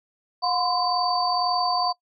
sine tone cluster, 719 / 1015 / 1057 / 4599 Hz, F#5 / B5 / C6 / D8, -50 / +47 / +17 / -37 cents, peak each -24 / -26 / -31 / -26 dBFS, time 0.42-1.93 s, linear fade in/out 20 ms, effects noise-tail reverb RT60 0.1 s tail -21 dB re dry + MP3 64 kbps

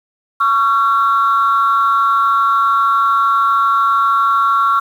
sine tone pair together, 1116.8 / 1364 Hz, C#6 / F6, +13 / -41 cents, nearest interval minor third, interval 346 cents, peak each -12 dBFS, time 0.4-4.8 s, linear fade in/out 10 ms, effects tanh soft clip ceiling -5 dBFS + 7-bit

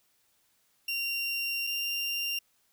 30% pulse tone pair in turn, 2765 / 2783 Hz, F7 / F7, -18 / -7 cents, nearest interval unison, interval 11 cents, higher second, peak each -27 dBFS, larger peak neither, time 0.88-1.67 / 1.67-2.39 s, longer first, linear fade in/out 5 ms, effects white hiss -70 dBFS RMS until 2.72 s

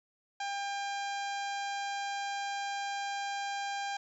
harmonic tone, 800 Hz, G5, 35 cents sharp, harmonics 1 / 2 / 3 / 4 / 5 / 6 / 7 / 8 / 9, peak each -35 / -41 / -45 / -47 / -49 / -51 / -52 / -53 / -54 dBFS, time 0.4-3.97 s, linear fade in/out 5 ms, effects 12-bit

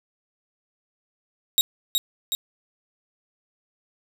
sawtooth tone with echo, 3790 Hz, A#7, 28 cents sharp, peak -12 dBFS, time 1.58-1.61 s, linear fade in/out 0 ms, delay 370 ms, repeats 2, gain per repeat -4 dB, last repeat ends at 2.35 s, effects 8-bit

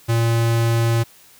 square tone, 115.6 Hz, A#2, 14 cents flat, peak -16 dBFS, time 0.08-1.04 s, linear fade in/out 20 ms, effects white hiss -49 dBFS RMS until 1.39 s

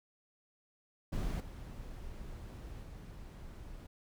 brown noise with level steps, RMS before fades -36 / -46 / -48 dBFS, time 1.12-3.87 s, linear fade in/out 10 ms, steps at 1.4 / 2.83 s, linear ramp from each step 5 ms, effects none

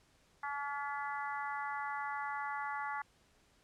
harmonic tone with a mistuned harmonic, 285.1 Hz, C#4, 49 cents sharp, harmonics 3 / 4 / 5 / 6 / 7, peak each -40 / -42 / -44 / -46 / -47 dBFS, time 0.43-3.02 s, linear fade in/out 5 ms, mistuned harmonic 5, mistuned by -16 cents, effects pink hiss -69 dBFS RMS until 3.63 s + low-pass 9000 Hz 12 dB/octave

